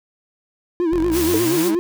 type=tone with vibrato; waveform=triangle; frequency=336.4 Hz; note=E4; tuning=35 cents sharp; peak=-14 dBFS; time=0.8-1.79 s; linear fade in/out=0 ms; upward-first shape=sine; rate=8.4 Hz; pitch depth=110 cents each way
type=exponential sweep; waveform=sawtooth; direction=up; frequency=38.55 to 223.8 Hz; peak=-22 dBFS; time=0.92-1.75 s; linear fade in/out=0 ms
type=high-pass noise; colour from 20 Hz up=white; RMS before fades=-26 dBFS; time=1.11-1.72 s; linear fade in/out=50 ms; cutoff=710 Hz; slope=12 dB/octave
type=tone with exponential decay; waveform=sine; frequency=440 Hz; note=A4; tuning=in tune; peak=-14 dBFS; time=1.34-1.46 s; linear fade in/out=1 ms; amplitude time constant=25 ms
effects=none